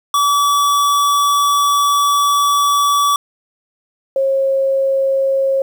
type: tone pair in turn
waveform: square / sine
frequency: 1147 / 540.2 Hz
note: D6 / C#5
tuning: -41 / -45 cents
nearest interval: octave + minor second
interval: 1304 cents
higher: first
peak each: -12 dBFS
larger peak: neither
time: 0.14-3.16 / 4.16-5.62 s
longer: first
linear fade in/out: 2 ms
effects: 8-bit